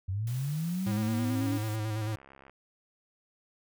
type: linear sweep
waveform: sine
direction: up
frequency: 89.9 to 290 Hz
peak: -29 dBFS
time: 0.08-1.58 s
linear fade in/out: 10 ms
type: noise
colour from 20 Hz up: white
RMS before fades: -48 dBFS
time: 0.27-1.76 s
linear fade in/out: 2 ms
type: tone with vibrato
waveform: square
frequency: 108.2 Hz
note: A2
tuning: 29 cents flat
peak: -31 dBFS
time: 0.86-2.16 s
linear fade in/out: 10 ms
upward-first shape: square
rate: 9.1 Hz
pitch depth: 34 cents each way
type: click train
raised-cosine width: 0.5 ms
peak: -37 dBFS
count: 36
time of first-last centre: 1.98-2.496 s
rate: 67.8 Hz
effects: none